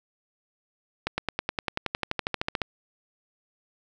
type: accelerating click train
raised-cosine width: 0.3 ms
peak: -10 dBFS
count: 19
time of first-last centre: 1.07-2.618 s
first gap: 110 ms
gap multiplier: 0.97
effects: none